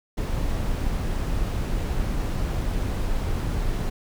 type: noise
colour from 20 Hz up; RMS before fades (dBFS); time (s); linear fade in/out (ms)
brown; -25; 0.17-3.9; 10
effects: none